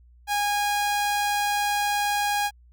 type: tone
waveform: sawtooth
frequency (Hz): 821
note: G#5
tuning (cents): -20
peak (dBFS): -18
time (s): 0.27-2.51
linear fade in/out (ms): 50
effects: added 60 Hz sine -50 dBFS peak until 2.72 s + MP3 96 kbps